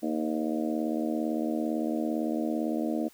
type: harmonic tone with a mistuned harmonic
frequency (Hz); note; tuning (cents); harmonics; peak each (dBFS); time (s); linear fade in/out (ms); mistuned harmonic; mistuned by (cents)
77.78; D#2; 0; 3 / 4 / 5 / 6 / 7 / 8 / 9; -31 / -30 / -43 / -39 / -39 / -37 / -41; 0.02-3.09; 20; 9; +16
effects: white hiss -58 dBFS RMS until 3.13 s